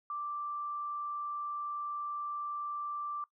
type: tone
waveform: sine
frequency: 1174.7 Hz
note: D6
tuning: in tune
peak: -35 dBFS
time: 0.1-3.24 s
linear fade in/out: 2 ms
effects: noise-tail reverb RT60 0.1 s tail -19 dB re dry